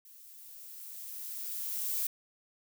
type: noise with level ramp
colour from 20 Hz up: violet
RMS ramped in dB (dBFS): -55 to -32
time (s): 0.05-2.07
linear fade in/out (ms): 2
effects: none